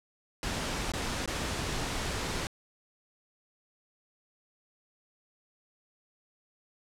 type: noise with dropouts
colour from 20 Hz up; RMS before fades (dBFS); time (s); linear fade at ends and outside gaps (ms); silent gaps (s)
pink; -33; 0.43-2.47; 1; 0.919-0.936 / 1.259-1.276
effects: low-pass 8000 Hz 12 dB/octave

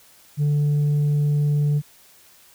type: tone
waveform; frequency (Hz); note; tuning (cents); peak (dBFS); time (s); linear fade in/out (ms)
sine; 146.83; D3; 0; -14; 0.37-1.82; 50
effects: tanh soft clip ceiling -16 dBFS + white hiss -52 dBFS RMS until 2.54 s

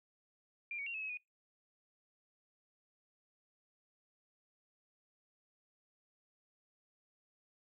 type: tone with pitch steps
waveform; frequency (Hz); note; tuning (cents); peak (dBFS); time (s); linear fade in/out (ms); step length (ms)
sine; 2388 / 2244 / 2758 / 2591 / 2564 / 2465; D7 / C#7 / F7 / E7 / E7 / D#7; +28 / +21 / -22 / -30 / -49 / -17; -39; 0.71-1.172; 2; 77
effects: noise-tail reverb RT60 0.2 s tail -26 dB re dry

